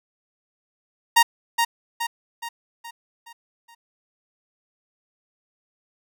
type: tone with echo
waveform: sawtooth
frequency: 932.3 Hz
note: A#5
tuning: in tune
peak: -8 dBFS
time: 1.16-1.23 s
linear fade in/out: 10 ms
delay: 420 ms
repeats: 6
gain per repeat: -6 dB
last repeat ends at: 3.75 s
effects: none